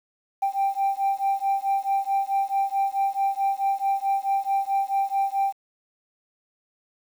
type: beating tone pair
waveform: sine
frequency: 784 / 788.6 Hz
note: G5 / G5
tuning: 0 / +10 cents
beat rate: 4.6 Hz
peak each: -23 / -23 dBFS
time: 0.42-5.53 s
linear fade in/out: 10 ms
effects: tanh soft clip ceiling -17 dBFS + 8-bit